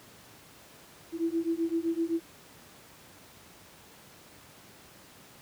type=beating tone pair; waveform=sine; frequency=327.8 / 335.6 Hz; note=E4 / E4; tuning=-10 / +31 cents; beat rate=7.8 Hz; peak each=-30 dBFS; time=1.12-2.21 s; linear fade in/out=50 ms; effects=pink hiss -53 dBFS RMS until 5.41 s + high-pass 100 Hz 12 dB/octave